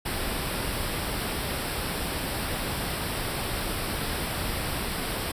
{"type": "band-stop noise", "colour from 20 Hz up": "pink", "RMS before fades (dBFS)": -30, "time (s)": [0.05, 5.32], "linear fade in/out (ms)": 10, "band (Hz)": [5500, 7900], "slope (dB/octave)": 96, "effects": ["resampled to 32000 Hz"]}